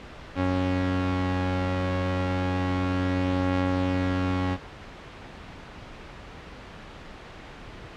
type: tone pair together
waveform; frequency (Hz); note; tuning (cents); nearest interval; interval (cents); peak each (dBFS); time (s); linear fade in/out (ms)
sawtooth; 91.97 / 275.6; F#2 / C#4; -10 / -10; octave + perfect fifth; 1900; -22 / -23; 0.35-4.58; 50
effects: pink hiss -42 dBFS RMS until 7.96 s + low-pass 3000 Hz 12 dB/octave